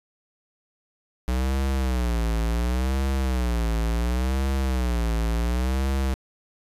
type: tone with vibrato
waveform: square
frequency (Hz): 61.4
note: B1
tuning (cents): -9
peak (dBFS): -22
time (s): 1.28-6.14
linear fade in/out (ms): 0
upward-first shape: sine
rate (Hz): 0.7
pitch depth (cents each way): 160
effects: resampled to 32000 Hz + 9-bit